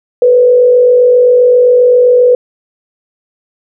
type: tone with frequency modulation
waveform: sine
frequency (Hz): 493.9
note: B4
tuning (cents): 0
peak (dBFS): -3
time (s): 0.22-2.35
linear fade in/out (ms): 2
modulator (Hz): 47.6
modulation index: 0.41
effects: none